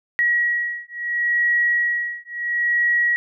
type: beating tone pair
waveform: sine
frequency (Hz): 1911 / 1911.73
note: A#6 / A#6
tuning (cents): +43 / +43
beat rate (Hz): 0.73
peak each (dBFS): -21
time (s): 0.19-3.16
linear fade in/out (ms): 0
effects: none